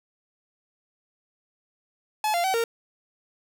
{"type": "tone with pitch steps", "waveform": "45% pulse", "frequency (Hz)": [856, 692, 761, 461.8], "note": ["A5", "F5", "F#5", "A#4"], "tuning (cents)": [-48, -16, 48, -16], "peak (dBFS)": -22, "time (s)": [2.24, 2.64], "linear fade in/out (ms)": 2, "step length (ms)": 100, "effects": []}